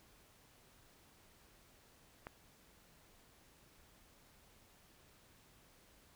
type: click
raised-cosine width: 0.5 ms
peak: -30 dBFS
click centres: 2.269 s
effects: pink hiss -66 dBFS RMS until 6.15 s